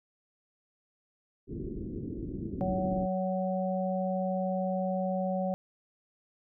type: low-pass noise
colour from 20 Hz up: white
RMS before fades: -37 dBFS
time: 1.47-3.08 s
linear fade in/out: 50 ms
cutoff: 380 Hz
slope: 48 dB/octave
type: harmonic tone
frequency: 186.7 Hz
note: F#3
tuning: 16 cents sharp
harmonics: 1 / 3 / 4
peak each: -31 / -32 / -35 dBFS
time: 2.61-5.54 s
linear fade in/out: 0 ms
effects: none